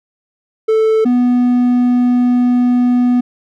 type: tone pair in turn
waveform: triangle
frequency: 440 / 246.1 Hz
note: A4 / B3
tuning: 0 / -6 cents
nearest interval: minor seventh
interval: 1006 cents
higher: first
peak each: -7 dBFS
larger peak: neither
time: 0.68-1.05 / 1.05-3.21 s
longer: second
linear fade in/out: 10 ms
effects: none